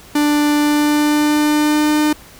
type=tone with pitch glide; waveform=45% pulse; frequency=295.2 to 302.1 Hz; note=D4 to D4; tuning=+9 to +49 cents; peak=-12 dBFS; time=0.15-2.13 s; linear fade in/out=5 ms; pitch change=+40 cents; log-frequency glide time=0.58-2 s; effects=pink hiss -41 dBFS RMS until 2.39 s